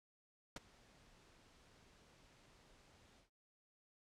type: noise with ADSR envelope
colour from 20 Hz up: pink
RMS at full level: -43 dBFS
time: 0.56-3.3 s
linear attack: 4 ms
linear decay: 19 ms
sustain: -24 dB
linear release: 120 ms
effects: low-pass 7000 Hz 12 dB/octave